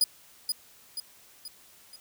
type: tone with echo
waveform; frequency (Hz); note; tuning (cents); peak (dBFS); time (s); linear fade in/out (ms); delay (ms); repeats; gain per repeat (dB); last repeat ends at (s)
sawtooth; 4951; D#8; -9; -17; 0.01-0.04; 2; 480; 4; -6; 1.96
effects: white hiss -56 dBFS RMS until 2 s